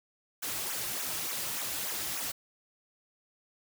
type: noise with flanger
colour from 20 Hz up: white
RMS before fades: -35 dBFS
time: 0.42-2.32 s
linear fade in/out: 10 ms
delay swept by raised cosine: 0.21 to 4.41 ms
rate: 3.4 Hz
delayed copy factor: -0.8
effects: none